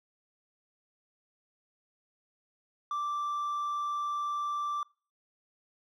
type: tone with hard clipping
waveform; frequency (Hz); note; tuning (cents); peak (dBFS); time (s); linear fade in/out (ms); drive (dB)
sine; 1173; D6; -2; -31; 2.91-4.83; 2; 2
effects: noise-tail reverb RT60 0.4 s tail -26 dB re dry